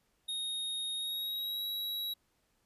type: tone with pitch glide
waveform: square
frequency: 3729 to 3874 Hz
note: A#7 to B7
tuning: 0 to -34 cents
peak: -35 dBFS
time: 0.28-2.14 s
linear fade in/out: 10 ms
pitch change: +66 cents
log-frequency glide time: 0.95-1.64 s
effects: pink hiss -75 dBFS RMS until 2.65 s + resampled to 32000 Hz